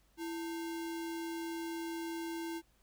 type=tone with sample-and-hold; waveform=sine; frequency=332.1 Hz; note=E4; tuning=13 cents sharp; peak=-37 dBFS; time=0.17-2.62 s; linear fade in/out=50 ms; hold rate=1225 Hz; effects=added 50 Hz sine -70 dBFS peak until 2.82 s + pink hiss -72 dBFS RMS until 2.82 s